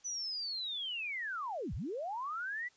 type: linear two-way sweep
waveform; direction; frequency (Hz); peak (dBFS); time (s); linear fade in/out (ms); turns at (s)
sine; down then up; 6030 to 42.82 to 2007; -36; 0.04-2.69; 20; 1.74
effects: white hiss -67 dBFS RMS until 2.76 s + resampled to 16000 Hz